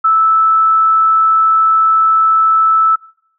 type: tone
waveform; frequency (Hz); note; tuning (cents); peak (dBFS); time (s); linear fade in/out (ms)
sine; 1313; E6; -7; -7; 0.04-2.96; 10
effects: noise-tail reverb RT60 0.7 s tail -23 dB re dry